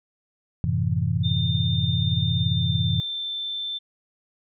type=chord; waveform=sine; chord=F# half-diminished seventh; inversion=none; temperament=equal; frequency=92.5 / 110 / 130.81 / 164.81 Hz; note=F#2 / A2 / C3 / E3; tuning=0 / 0 / 0 / 0 cents; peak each=-26 dBFS; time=0.64-3 s; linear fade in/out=0 ms
type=tone with pitch glide; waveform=sine; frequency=3611 to 3549 Hz; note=A7 to A7; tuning=+44 to +14 cents; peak=-27 dBFS; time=1.23-3.79 s; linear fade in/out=20 ms; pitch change=-30 cents; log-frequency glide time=2.34-3.33 s
effects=none